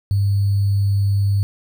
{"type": "tone with sample-and-hold", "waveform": "sine", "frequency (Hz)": 99.7, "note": "G2", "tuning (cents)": 30, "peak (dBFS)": -14, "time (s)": [0.11, 1.43], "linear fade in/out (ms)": 0, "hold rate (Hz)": 4410, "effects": []}